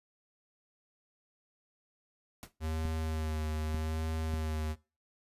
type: noise with exponential decay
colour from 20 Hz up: pink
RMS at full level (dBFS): -41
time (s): 2.43-2.52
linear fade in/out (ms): 0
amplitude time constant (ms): 19
type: tone with vibrato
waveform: square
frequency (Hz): 78.6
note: D#2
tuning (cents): +18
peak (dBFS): -33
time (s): 2.6-4.76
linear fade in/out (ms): 50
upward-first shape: sine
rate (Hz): 0.82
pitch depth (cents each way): 25
type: clicks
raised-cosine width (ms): 5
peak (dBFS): -27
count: 3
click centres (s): 2.853 / 3.746 / 4.339
effects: noise-tail reverb RT60 0.3 s tail -20 dB re dry + resampled to 32000 Hz